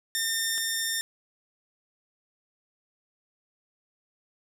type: tone pair in turn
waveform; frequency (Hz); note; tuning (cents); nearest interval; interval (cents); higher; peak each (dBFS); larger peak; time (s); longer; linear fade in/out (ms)
10% pulse; 1812 / 1812; A#6 / A#6; -50 / -50; unison; 0; neither; -17 / -18; first; 0.15-0.58 / 0.58-1.01; neither; 0
effects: none